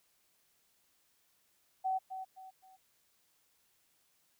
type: tone with echo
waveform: sine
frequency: 757 Hz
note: F#5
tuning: 39 cents sharp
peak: -30 dBFS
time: 1.84-1.99 s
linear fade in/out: 20 ms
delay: 260 ms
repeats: 3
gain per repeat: -9 dB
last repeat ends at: 2.77 s
effects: white hiss -73 dBFS RMS until 4.39 s